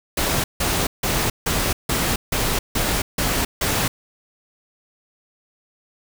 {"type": "noise bursts", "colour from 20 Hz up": "pink", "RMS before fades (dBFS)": -21, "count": 9, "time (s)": [0.17, 3.88], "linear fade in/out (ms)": 5, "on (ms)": 270, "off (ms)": 160, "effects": []}